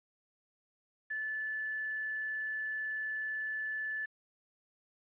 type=tone with quantisation; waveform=sine; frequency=1741 Hz; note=A6; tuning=19 cents flat; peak=-34 dBFS; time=1.1-4.06 s; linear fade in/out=10 ms; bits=9; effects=resampled to 8000 Hz